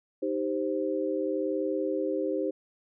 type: chord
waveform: sine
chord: C minor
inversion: first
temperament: equal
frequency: 311.1 / 392 / 523.3 Hz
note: Eb4 / G4 / C5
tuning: 0 / 0 / 0 cents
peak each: -31 dBFS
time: 0.22-2.51 s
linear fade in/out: 10 ms
effects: none